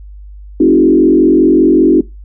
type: tone with frequency modulation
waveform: sine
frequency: 320 Hz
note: D#4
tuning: 49 cents sharp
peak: -4 dBFS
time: 0.6-2.01 s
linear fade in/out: 5 ms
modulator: 45.2 Hz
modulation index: 1.4
effects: noise-tail reverb RT60 0.2 s tail -19 dB re dry + added 50 Hz sine -29 dBFS peak until 2.24 s